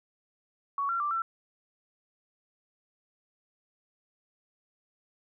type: tone with pitch steps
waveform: sine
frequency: 1120 / 1367 / 1176 / 1343 Hz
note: C#6 / F6 / D6 / E6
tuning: +18 / -37 / +2 / +32 cents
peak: -27 dBFS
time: 0.78-1.22 s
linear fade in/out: 2 ms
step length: 110 ms
effects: none